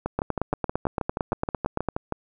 two click trains, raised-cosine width 1 ms, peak -10 / -12 dBFS, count 16 / 14, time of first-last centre 0.19-1.887 / 0.06-2.123 s, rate 8.84 / 6.3 Hz, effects none

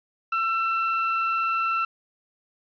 35% pulse tone, 1341 Hz, E6, 29 cents sharp, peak -20 dBFS, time 0.32-1.85 s, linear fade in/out 5 ms, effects resampled to 11025 Hz + 9-bit

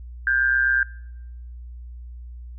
sine tone with amplitude modulation, 1586 Hz, G6, 20 cents sharp, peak -14 dBFS, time 0.27-0.83 s, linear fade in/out 2 ms, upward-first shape sine, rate 128 Hz, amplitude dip 70%, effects noise-tail reverb RT60 0.9 s tail -25 dB re dry + added 60 Hz sine -35 dBFS peak until 2.58 s

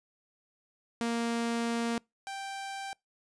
sawtooth tone pair in turn, 233.1 / 784.1 Hz, A#3 / G5, 0 / 0 cents, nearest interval octave + major sixth, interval 2100 cents, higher second, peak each -25 / -33 dBFS, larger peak first, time 1.01-1.98 / 2.27-2.93 s, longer first, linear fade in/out 0 ms, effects noise-tail reverb RT60 0.2 s tail -26 dB re dry + resampled to 22050 Hz

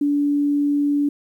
sine tone, 288.5 Hz, D4, 31 cents flat, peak -16 dBFS, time 0.01-1.09 s, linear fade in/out 5 ms, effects 9-bit

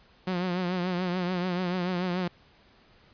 sawtooth tone with vibrato, 180.3 Hz, F#3, 45 cents flat, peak -23 dBFS, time 0.27-2.28 s, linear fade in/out 5 ms, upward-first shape triangle, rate 6.9 Hz, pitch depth 74 cents each way, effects pink hiss -59 dBFS RMS until 3.13 s + resampled to 11025 Hz

